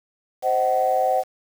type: chord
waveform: sine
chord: C diminished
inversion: none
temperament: just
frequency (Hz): 523.3 / 627.9 / 753.5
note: C5 / Eb5 / Gb5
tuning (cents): 0 / +16 / +31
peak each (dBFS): -22 / -24 / -19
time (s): 0.42-1.24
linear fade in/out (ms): 50
effects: tanh soft clip ceiling -9 dBFS + 7-bit